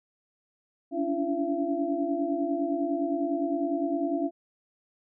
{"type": "tone cluster", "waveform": "sine", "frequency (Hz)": [281, 290.9, 338.3, 675], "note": ["C#4", "D4", "E4", "E5"], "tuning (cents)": [24, -16, 45, 41], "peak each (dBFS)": -31, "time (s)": [0.91, 4.31], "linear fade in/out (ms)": 50, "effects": []}